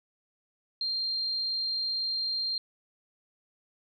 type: tone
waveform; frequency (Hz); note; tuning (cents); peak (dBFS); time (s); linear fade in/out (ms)
sine; 4186; C8; 0; -28; 0.81-2.58; 2
effects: none